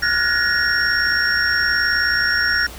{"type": "tone cluster", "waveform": "sine", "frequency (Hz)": [1420, 1479, 1705, 1865, 5530], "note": ["F6", "F#6", "G#6", "A#6", "F8"], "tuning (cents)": [28, -1, 45, 0, -18], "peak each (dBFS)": -22, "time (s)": [0.02, 2.67], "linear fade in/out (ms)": 10, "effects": ["added 60 Hz sine -37 dBFS peak until 2.78 s", "pink hiss -37 dBFS RMS until 2.78 s"]}